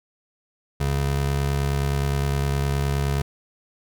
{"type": "tone pair together", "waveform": "square", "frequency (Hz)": [69.65, 139.3], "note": ["C#2", "C#3"], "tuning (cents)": [9, 9], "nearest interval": "octave", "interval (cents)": 1200, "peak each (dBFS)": [-25, -24], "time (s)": [0.8, 3.22], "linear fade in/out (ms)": 5, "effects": []}